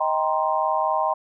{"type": "chord", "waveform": "sine", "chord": "C minor seventh", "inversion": "first", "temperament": "just", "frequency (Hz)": [627.9, 784.9, 941.9, 1046.5], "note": ["Eb5", "G5", "Bb5", "C6"], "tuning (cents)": [16, 2, 18, 0], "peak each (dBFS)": -25, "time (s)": [0, 1.14], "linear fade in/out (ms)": 10, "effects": []}